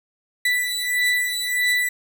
35% pulse beating tone pair, 1975.5 / 1977.1 Hz, B6 / B6, 0 / +1 cents, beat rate 1.6 Hz, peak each -21 dBFS, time 0.45-1.89 s, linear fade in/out 5 ms, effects none

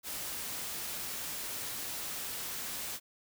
white noise, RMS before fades -39 dBFS, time 0.03-3 s, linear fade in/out 50 ms, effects none

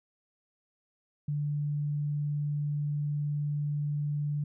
sine tone, 146.83 Hz, D3, in tune, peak -28 dBFS, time 1.28-4.44 s, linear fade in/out 5 ms, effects none

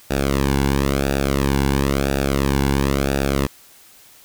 sawtooth tone with flanger, 68.8 Hz, C#2, 12 cents flat, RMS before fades -19 dBFS, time 0.1-3.47 s, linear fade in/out 10 ms, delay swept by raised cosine 0.95 to 1.61 ms, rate 0.98 Hz, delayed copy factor -0.85, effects white hiss -48 dBFS RMS until 4.24 s

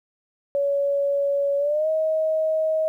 sine tone with pitch glide, 563 to 631.9 Hz, C#5 to D#5, +27 to +27 cents, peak -19 dBFS, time 0.55-2.88 s, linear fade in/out 0 ms, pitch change +200 cents, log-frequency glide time 1.58-1.88 s, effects 10-bit

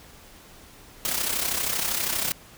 white noise with amplitude modulation, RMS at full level -24 dBFS, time 1.05-2.32 s, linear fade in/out 0 ms, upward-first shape sine, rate 32.6 Hz, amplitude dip 60%, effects pink hiss -49 dBFS RMS until 2.57 s

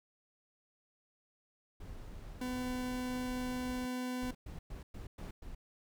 brown noise, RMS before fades -47 dBFS, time 1.8-3.86 s, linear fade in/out 5 ms
40% pulse tone, 251.4 Hz, B3, 31 cents sharp, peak -35 dBFS, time 2.41-4.31 s, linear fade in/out 5 ms
brown noise bursts, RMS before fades -45 dBFS, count 6, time 4.22-5.55 s, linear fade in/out 5 ms, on 130 ms, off 110 ms
effects none

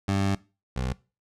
20% pulse tone pair in turn, 98.1 / 63.88 Hz, G2 / C2, +2 / -41 cents, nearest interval perfect fifth, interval 743 cents, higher first, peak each -18 / -22 dBFS, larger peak first, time 0.08-0.35 / 0.76-0.93 s, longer first, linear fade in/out 5 ms, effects noise-tail reverb RT60 0.3 s tail -20 dB re dry + low-pass 8000 Hz 12 dB/octave

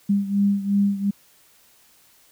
sine beating tone pair, 199.8 / 202.6 Hz, G3 / G#3, +33 / -43 cents, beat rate 2.8 Hz, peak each -19 / -23 dBFS, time 0.09-1.11 s, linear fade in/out 10 ms, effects white hiss -56 dBFS RMS until 2.31 s

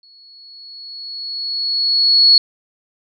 sine tone with exponential growth, 4367 Hz, C#8, 27 cents flat, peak -5 dBFS, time 0.03-2.38 s, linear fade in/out 2 ms, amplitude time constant 510 ms, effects none

